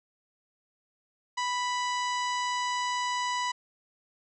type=harmonic tone with a mistuned harmonic; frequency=987.8 Hz; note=B5; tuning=in tune; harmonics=1 / 2 / 3 / 4 / 5 / 6 / 7 / 8; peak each=-29 / -35 / -39 / -41 / -43 / -45 / -46 / -47 dBFS; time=1.37-3.52 s; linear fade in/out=10 ms; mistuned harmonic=7; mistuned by=-23 cents; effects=none